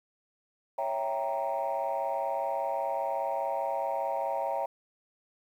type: chord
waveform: sine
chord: C# diminished seventh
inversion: none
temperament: equal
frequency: 554.4 / 659.3 / 784 / 932.3 Hz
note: C#5 / E5 / G5 / Bb5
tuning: 0 / 0 / 0 / 0 cents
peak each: -33 dBFS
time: 0.78-4.66 s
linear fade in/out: 5 ms
effects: tanh soft clip ceiling -22 dBFS + 10-bit